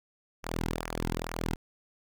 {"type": "tone with flanger", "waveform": "sawtooth", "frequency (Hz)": 41.2, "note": "E1", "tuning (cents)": 0, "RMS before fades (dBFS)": -34, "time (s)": [0.43, 1.56], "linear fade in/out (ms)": 20, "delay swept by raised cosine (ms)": [0.24, 1.74], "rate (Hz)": 2.3, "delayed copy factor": -0.8, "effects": []}